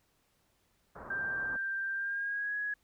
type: low-pass noise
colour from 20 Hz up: white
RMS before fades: -47 dBFS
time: 0.95-1.57 s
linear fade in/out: 10 ms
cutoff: 1500 Hz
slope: 48 dB/octave
type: tone with pitch glide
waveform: sine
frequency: 1579 to 1671.9 Hz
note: G6 to G#6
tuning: +12 to +11 cents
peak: -32 dBFS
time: 1.1-2.74 s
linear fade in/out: 5 ms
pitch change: +99 cents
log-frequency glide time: 1.93-2.56 s
effects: pink hiss -73 dBFS RMS until 2.83 s